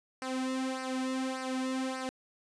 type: tone with flanger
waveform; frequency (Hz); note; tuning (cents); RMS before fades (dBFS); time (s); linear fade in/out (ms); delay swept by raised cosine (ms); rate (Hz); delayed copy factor
sawtooth; 260.3; C4; -9; -34; 0.22-2.09; 0; 0.28 to 2.58; 1.7; -0.75
effects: resampled to 22050 Hz